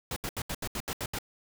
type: noise bursts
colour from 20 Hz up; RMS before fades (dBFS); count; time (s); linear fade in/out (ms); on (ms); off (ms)
pink; -34; 9; 0.11-1.187; 2; 53; 75
effects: none